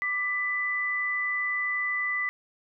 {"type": "tone pair together", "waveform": "sine", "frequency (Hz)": [1174.7, 1992], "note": ["D6", "B6"], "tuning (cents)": [0, 14], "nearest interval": "major sixth", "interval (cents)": 914, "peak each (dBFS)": [-35, -26], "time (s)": [0.02, 2.29], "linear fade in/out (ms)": 0, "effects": []}